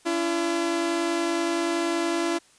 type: tone pair together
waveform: sawtooth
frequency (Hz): 287.1 / 337.7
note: D4 / E4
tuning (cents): -39 / +42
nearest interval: minor third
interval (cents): 281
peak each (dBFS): -27 / -20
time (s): 0.05-2.39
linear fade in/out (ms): 20
effects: white hiss -57 dBFS RMS until 2.58 s + resampled to 22050 Hz